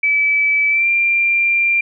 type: tone with pitch glide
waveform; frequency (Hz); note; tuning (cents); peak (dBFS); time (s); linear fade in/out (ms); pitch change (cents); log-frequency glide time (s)
sine; 2302 to 2378; D7 to D7; -35 to +21; -12; 0.03-1.81; 5; +56; 0.69-0.88
effects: none